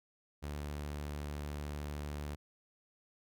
sawtooth tone, 73.42 Hz, D2, in tune, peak -35 dBFS, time 0.42-2.36 s, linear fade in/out 20 ms, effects none

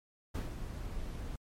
brown noise with ADSR envelope, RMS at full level -33 dBFS, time 0.34-1.36 s, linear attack 14 ms, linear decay 130 ms, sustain -7 dB, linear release 4 ms, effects MP3 64 kbps

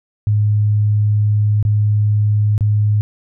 sine tone with dropouts, 105 Hz, G#2, 19 cents sharp, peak -11 dBFS, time 0.27-3.01 s, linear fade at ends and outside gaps 0 ms, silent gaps 1.627-1.651 / 2.579-2.608 s, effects none

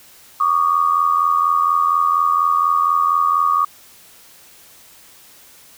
sine tone pair together, 1129.8 / 1214 Hz, C#6 / D#6, +33 / -43 cents, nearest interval minor second, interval 124 cents, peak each -16 dBFS, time 0.4-3.65 s, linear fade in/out 5 ms, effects white hiss -46 dBFS RMS until 5.77 s

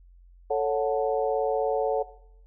harmonic tone with a mistuned harmonic, 146.83 Hz, D3, in tune, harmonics 3 / 4 / 5 / 6, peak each -26 / -27 / -28 / -35 dBFS, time 0.5-2.03 s, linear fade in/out 10 ms, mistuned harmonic 4, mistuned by -93 cents, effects noise-tail reverb RT60 0.7 s tail -17 dB re dry + added 44 Hz sine -50 dBFS peak until 2.46 s

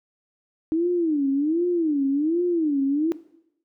sine tone with vibrato, 310.9 Hz, D#4, 1 cent flat, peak -19 dBFS, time 0.72-3.12 s, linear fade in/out 0 ms, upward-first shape sine, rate 1.3 Hz, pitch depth 230 cents each way, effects noise-tail reverb RT60 0.8 s tail -18 dB re dry

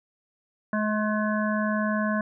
harmonic tone with a mistuned harmonic, 212.7 Hz, G#3, 42 cents sharp, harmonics 1 / 3 / 5 / 7 / 8, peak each -25 / -30 / -32 / -33 / -34 dBFS, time 0.73-2.21 s, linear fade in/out 2 ms, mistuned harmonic 7, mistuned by +22 cents, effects none

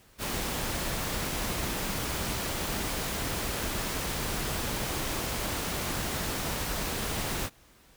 pink noise, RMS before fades -32 dBFS, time 0.18-7.5 s, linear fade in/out 50 ms, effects pink hiss -59 dBFS RMS until 7.96 s

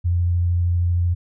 sine tone with vibrato, 87.31 Hz, F2, in tune, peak -16 dBFS, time 0.04-1.15 s, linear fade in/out 20 ms, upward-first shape sine, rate 13 Hz, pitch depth 13 cents each way, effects none

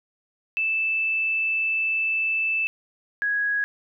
sine tone pair in turn, 2637 / 1661.2 Hz, E7 / G#6, 0 / 0 cents, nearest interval minor sixth, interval 800 cents, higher first, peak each -21 dBFS, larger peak neither, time 0.57-2.67 / 3.22-3.64 s, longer first, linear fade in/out 0 ms, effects none

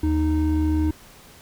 triangle tone pair together, 77.78 / 309.5 Hz, D#2 / D#4, 0 / -9 cents, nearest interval 2 octaves, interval 2391 cents, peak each -19 dBFS, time 0.03-0.91 s, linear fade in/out 5 ms, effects pink hiss -48 dBFS RMS until 1.41 s

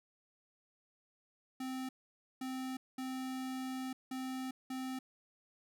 square tone bursts at uneven times, 260 Hz, C4, 11 cents flat, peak -39 dBFS, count 5, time 1.6-1.89 / 2.41-2.77 / 2.98-3.93 / 4.11-4.51 / 4.7-4.99 s, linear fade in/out 5 ms, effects none

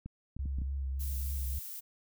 clicks, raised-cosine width 5 ms, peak -29 dBFS, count 5, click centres 0.06 / 0.366 / 0.457 / 0.586 / 0.618 s
sine tone with vibrato, 67.7 Hz, C#2, 40 cents flat, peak -32 dBFS, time 0.39-1.59 s, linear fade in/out 5 ms, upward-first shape sine, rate 3.5 Hz, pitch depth 37 cents each way
violet noise, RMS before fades -43 dBFS, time 0.99-1.81 s, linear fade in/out 20 ms
effects none

